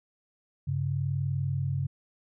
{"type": "tone pair together", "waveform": "sine", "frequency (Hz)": [98.17, 138.59], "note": ["G2", "C#3"], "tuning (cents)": [3, 0], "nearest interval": "tritone", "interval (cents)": 597, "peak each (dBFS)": [-31, -28], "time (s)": [0.67, 1.87], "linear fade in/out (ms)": 10, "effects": []}